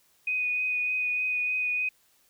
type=tone with vibrato; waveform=sine; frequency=2489 Hz; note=D#7; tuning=in tune; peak=-25 dBFS; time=0.27-1.89 s; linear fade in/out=5 ms; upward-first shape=triangle; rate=3.3 Hz; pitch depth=16 cents each way; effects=white hiss -65 dBFS RMS until 2.29 s